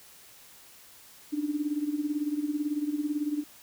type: tone with tremolo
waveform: sine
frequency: 296.1 Hz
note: D4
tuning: 14 cents sharp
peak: -24 dBFS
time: 1.32-3.44 s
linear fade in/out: 20 ms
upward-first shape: sine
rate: 18 Hz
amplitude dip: 75%
effects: white hiss -53 dBFS RMS until 3.62 s